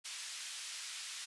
white band-pass noise, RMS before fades -45 dBFS, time 0.04-1.26 s, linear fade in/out 20 ms, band 1900 to 7100 Hz, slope 12 dB/octave, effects resampled to 24000 Hz

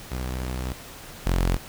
sawtooth tone pair in turn, 63.3 / 44.11 Hz, B1 / F1, +43 / +18 cents, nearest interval tritone, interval 625 cents, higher first, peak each -24 / -16 dBFS, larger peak second, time 0.11-0.73 / 1.26-1.57 s, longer first, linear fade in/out 10 ms, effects pink hiss -42 dBFS RMS until 1.68 s

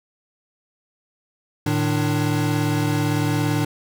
square tone cluster, 111.4 / 152.4 / 296.5 Hz, A2 / D#3 / D4, +22 / -36 / +17 cents, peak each -24 dBFS, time 1.66-3.65 s, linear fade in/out 5 ms, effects none

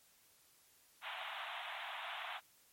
pink band-pass noise, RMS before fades -45 dBFS, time 1.01-2.41 s, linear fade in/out 50 ms, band 660 to 3700 Hz, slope 96 dB/octave, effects white hiss -68 dBFS RMS until 2.72 s + MP3 64 kbps

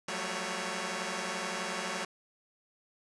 5% pulse tone cluster, 180 / 191.7 / 221.5 / 557 Hz, F#3 / G3 / A3 / C#5, -47 / -38 / +12 / +8 cents, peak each -28 dBFS, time 0.08-2.05 s, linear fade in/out 5 ms, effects resampled to 24000 Hz

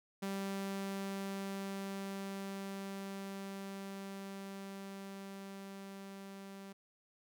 sawtooth tone with level ramp, 195.8 Hz, G3, 2 cents flat, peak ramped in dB -33 to -44 dBFS, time 0.22-6.73 s, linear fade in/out 10 ms, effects none

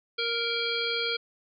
harmonic tone, 466.2 Hz, A#4, in tune, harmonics 1 / 3 / 5 / 7 / 9 / 10, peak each -33 / -34 / -33 / -32 / -35 / -37 dBFS, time 0.18-1.17 s, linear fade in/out 10 ms, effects none

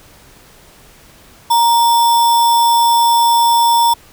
sine tone with sample-and-hold, 935 Hz, A#5, 5 cents sharp, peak -8 dBFS, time 1.5-3.94 s, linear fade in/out 10 ms, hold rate 4410 Hz, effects pink hiss -44 dBFS RMS until 4.12 s

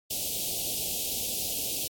white band-stop noise, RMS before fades -31 dBFS, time 0.1-1.88 s, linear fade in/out 10 ms, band 730 to 2700 Hz, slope 48 dB/octave, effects AAC 64 kbps

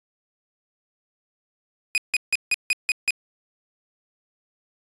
40% pulse tone bursts, 2489 Hz, D#7, in tune, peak -17 dBFS, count 7, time 1.95-3.106 s, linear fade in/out 0 ms, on 28 ms, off 160 ms, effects resampled to 22050 Hz

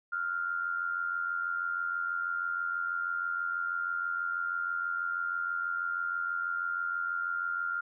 sine tone with amplitude modulation, 1396.9 Hz, F6, in tune, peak -27 dBFS, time 0.12-7.81 s, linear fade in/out 10 ms, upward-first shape sine, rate 86.2 Hz, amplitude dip 65%, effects none

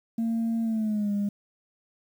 sine tone with pitch glide, 228.1 to 203.2 Hz, A#3 to G#3, -37 to -38 cents, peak -22 dBFS, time 0.18-1.29 s, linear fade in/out 5 ms, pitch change -201 cents, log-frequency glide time 0.62-1.12 s, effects tanh soft clip ceiling -22 dBFS + 9-bit

